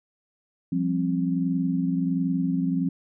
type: chord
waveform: sine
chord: F suspended second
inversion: none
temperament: equal with one note detuned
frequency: 174.61 / 196 / 265.6 Hz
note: F3 / G3 / C4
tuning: 0 / 0 / +26 cents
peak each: -25 / -31 / -25 dBFS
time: 0.72-2.89 s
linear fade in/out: 5 ms
effects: none